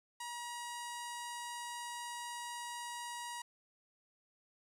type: tone with low-pass filter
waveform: sawtooth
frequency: 956 Hz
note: A#5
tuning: 43 cents sharp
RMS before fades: -44 dBFS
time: 0.2-3.42 s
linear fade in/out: 5 ms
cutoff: 9200 Hz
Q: 2.2
effects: 11-bit